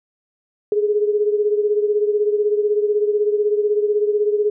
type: beating tone pair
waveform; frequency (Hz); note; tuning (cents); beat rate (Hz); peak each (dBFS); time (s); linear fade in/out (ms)
sine; 415.3 / 431.3; G#4 / A4; 0 / -35; 16; -16 / -22; 0.72-4.5; 2
effects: none

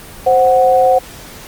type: tone pair together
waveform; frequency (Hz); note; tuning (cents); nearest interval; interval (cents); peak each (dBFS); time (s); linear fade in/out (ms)
sine; 523.3 / 740.1; C5 / F#5; 0 / 0; tritone; 600; -10; 0.26-0.99; 10
effects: pink hiss -34 dBFS RMS until 1.47 s + Opus 24 kbps

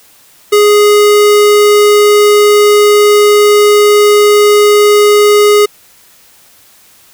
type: tone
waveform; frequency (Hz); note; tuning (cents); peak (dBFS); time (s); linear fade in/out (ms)
square; 415.3; G#4; 0; -4; 0.52-5.66; 10
effects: white hiss -43 dBFS RMS until 7.13 s

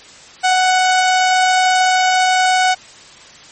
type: tone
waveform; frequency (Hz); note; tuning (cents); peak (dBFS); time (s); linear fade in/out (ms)
sawtooth; 742; F#5; +5; -7; 0.43-2.75; 20
effects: white hiss -40 dBFS RMS until 3.51 s + MP3 32 kbps

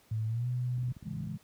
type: tone with pitch glide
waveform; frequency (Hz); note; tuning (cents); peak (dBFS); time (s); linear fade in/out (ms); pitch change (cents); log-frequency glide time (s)
sine; 110 to 124.19; A2 to B2; 0 to +10; -29; 0.11-0.92; 5; +210; 0.27-0.47
type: clicks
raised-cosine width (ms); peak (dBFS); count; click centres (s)
5; -33; 12; 0.781 / 0.831 / 0.885 / 0.921 / 0.967 / 1.027 / 1.074 / 1.136 / 1.169 / 1.206 / 1.237 / 1.269
type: chord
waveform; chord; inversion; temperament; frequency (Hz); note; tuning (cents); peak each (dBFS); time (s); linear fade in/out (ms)
sine; A major seventh; none; equal; 110 / 138.59 / 164.81 / 207.7; A2 / C#3 / E3 / G#3; 0 / 0 / 0 / 0; -43 / -40 / -39 / -41; 1.04-1.38; 20
effects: pink hiss -63 dBFS RMS until 1.43 s + high-pass 60 Hz 12 dB/octave

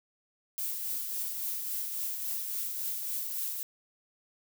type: noise with tremolo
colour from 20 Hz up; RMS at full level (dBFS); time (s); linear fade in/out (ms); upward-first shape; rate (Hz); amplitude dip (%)
violet; -33; 0.58-3.63; 0; triangle; 3.6; 40
effects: none

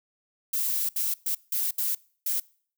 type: noise bursts at uneven times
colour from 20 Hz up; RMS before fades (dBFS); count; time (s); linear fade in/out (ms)
violet; -27; 6; 0.53-0.89 / 0.96-1.14 / 1.26-1.35 / 1.52-1.71 / 1.78-1.95 / 2.26-2.4; 5
effects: noise-tail reverb RT60 0.5 s tail -24 dB re dry

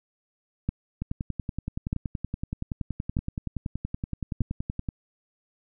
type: two click trains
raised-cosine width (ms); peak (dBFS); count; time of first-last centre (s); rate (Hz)
5; -13 / -17; 4 / 42; 0.69-4.407 / 1.02-4.888; 0.807 / 10.6
effects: none

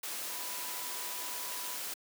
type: tone in noise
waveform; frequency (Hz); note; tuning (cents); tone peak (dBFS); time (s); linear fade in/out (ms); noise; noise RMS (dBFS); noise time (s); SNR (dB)
sine; 987.8; B5; 0; -48; 0.29-1.76; 5; white; -39; 0.03-1.94; -12
effects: high-pass 300 Hz 12 dB/octave

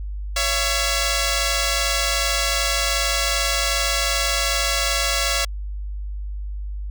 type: tone pair together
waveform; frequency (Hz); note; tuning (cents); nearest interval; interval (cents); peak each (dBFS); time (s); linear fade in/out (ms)
5% pulse; 557.9 / 674; C#5 / E5; +11 / +38; minor third; 327; -11; 0.36-5.45; 5
effects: added 50 Hz sine -26 dBFS peak until 6.9 s

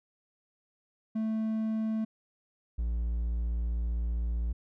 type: tone pair in turn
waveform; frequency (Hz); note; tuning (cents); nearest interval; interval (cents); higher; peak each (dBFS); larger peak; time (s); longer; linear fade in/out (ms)
triangle; 220 / 57.72; A3 / A#1; 0 / -16; octave + major seventh; 2316; first; -26; neither; 1.15-2.05 / 2.78-4.53; second; 10
effects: none

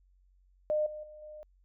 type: tone with level steps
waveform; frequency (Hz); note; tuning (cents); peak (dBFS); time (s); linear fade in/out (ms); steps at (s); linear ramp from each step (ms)
sine; 608; D#5; -40; -26 / -39 / -47 / -44; 0.7-1.43; 0; 0.86 / 1.03 / 1.22; 5
effects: added 46 Hz sine -62 dBFS peak until 1.64 s

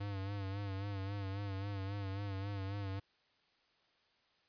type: tone with vibrato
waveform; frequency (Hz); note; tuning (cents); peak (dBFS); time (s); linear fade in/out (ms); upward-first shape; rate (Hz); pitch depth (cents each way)
square; 98.9; G2; +16; -39; 0-3; 10; sine; 3.7; 56
effects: white hiss -73 dBFS RMS until 4.48 s + resampled to 11025 Hz

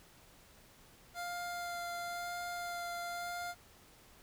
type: tone with vibrato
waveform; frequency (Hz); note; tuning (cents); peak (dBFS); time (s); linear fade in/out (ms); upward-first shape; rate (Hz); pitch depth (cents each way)
25% pulse; 698.5; F5; 0; -35; 1.14-3.55; 50; sine; 0.97; 10
effects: pink hiss -61 dBFS RMS until 4.22 s

